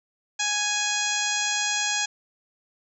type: harmonic tone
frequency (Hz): 831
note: G#5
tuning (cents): +1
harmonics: 1 / 2 / 3 / 4 / 5 / 6 / 7 / 8 / 9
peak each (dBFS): -33 / -30 / -31 / -31 / -34 / -35 / -35 / -29 / -35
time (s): 0.39-2.06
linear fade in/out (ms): 10
effects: none